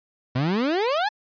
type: exponential sweep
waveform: 30% pulse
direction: up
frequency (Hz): 120.3 to 880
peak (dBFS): -18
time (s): 0.35-1.09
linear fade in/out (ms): 10
effects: resampled to 11025 Hz